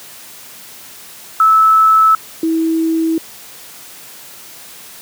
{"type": "tone pair in turn", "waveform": "sine", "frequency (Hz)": [1306, 324.5], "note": ["E6", "E4"], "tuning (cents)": [-17, -27], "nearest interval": "2 octaves", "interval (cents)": 2410, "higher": "first", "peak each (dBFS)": [-6, -12], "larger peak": "first", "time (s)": [[1.4, 2.15], [2.43, 3.18]], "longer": "neither", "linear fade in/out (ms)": 2, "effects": ["white hiss -36 dBFS RMS until 5.01 s", "high-pass 100 Hz 12 dB/octave"]}